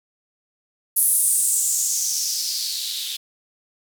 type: noise with band-pass filter sweep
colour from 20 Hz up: violet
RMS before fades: -22 dBFS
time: 0.96-3.17 s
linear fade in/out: 10 ms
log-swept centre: 11000 to 3400 Hz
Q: 4.3
effects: none